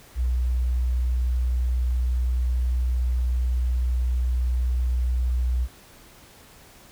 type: tone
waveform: sine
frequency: 61.74 Hz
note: B1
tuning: in tune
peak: -20 dBFS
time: 0.15-5.68 s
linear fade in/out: 50 ms
effects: pink hiss -50 dBFS RMS until 6.91 s